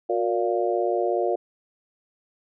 harmonic tone with a mistuned harmonic, 116.54 Hz, A#2, in tune, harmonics 3 / 4 / 5 / 6, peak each -25 / -27 / -27 / -27 dBFS, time 0.09-1.36 s, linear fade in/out 10 ms, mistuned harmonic 3, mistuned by +58 cents, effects none

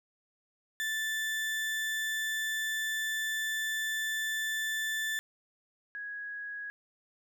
35% pulse / sine tone pair in turn, 1760 / 1661.2 Hz, A6 / G#6, 0 / 0 cents, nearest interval minor second, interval 100 cents, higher first, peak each -29 / -37 dBFS, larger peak first, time 0.8-5.19 / 5.95-6.7 s, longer first, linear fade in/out 0 ms, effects none

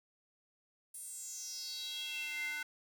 square tone with high-pass filter sweep, 298.9 Hz, D4, 31 cents sharp, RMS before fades -42 dBFS, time 0.94-2.63 s, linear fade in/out 5 ms, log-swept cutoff 10000 to 1700 Hz, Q 5.8, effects none

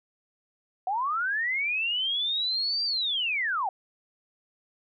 sine linear two-way sweep, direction up then down, 718 to 4749 to 718 Hz, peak -25 dBFS, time 0.87-3.69 s, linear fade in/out 2 ms, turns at 2.84 s, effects none

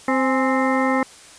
harmonic tone with a mistuned harmonic, 261.6 Hz, C4, in tune, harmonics 1 / 2 / 3 / 4 / 5 / 7 / 8, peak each -20 / -23 / -25 / -26 / -27 / -28 / -29 dBFS, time 0.08-1.03 s, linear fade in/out 2 ms, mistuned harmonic 3, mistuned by +81 cents, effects white hiss -44 dBFS RMS until 1.38 s + resampled to 22050 Hz

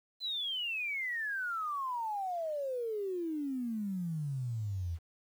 sine exponential sweep, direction down, 4100 to 79.7 Hz, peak -33 dBFS, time 0.2-4.99 s, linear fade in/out 50 ms, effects 10-bit

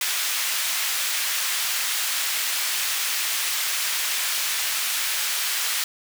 pink high-pass noise, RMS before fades -25 dBFS, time 0.01-5.84 s, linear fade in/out 2 ms, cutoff 1900 Hz, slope 12 dB/octave, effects none

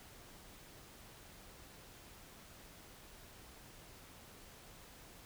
silence, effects pink hiss -57 dBFS RMS until 5.25 s

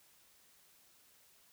silence, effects white hiss -66 dBFS RMS until 1.52 s

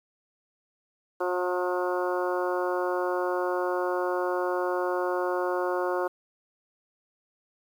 harmonic tone, 180 Hz, F#3, 47 cents flat, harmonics 2 / 3 / 4 / 5 / 6 / 7 / 8, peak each -29 / -30 / -35 / -35 / -35 / -38 / -38 dBFS, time 1.2-6.08 s, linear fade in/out 10 ms, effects 9-bit

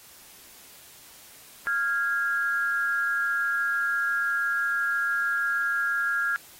sine tone pair together, 1393 / 1647 Hz, F6 / G#6, -5 / -15 cents, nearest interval minor third, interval 290 cents, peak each -26 / -26 dBFS, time 1.67-6.36 s, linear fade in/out 0 ms, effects white hiss -50 dBFS RMS until 6.59 s + AAC 48 kbps

